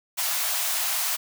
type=high-pass noise; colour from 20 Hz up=white; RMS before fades=-26 dBFS; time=0.17-1.17 s; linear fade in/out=20 ms; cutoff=610 Hz; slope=96 dB/octave; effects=none